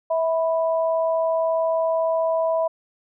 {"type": "tone pair together", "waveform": "sine", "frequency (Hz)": [650.9, 987.8], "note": ["E5", "B5"], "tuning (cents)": [-22, 0], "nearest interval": "perfect fifth", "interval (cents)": 722, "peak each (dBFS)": [-19, -27], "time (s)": [0.1, 2.68], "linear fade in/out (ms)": 10, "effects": []}